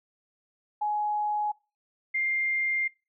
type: tone pair in turn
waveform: sine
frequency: 839 / 2107 Hz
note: G#5 / C7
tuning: +17 / +12 cents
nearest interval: octave + major third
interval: 1595 cents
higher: second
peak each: -25 dBFS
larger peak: neither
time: 0.81-1.52 / 2.14-2.88 s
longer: second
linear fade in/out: 10 ms
effects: noise-tail reverb RT60 0.3 s tail -23 dB re dry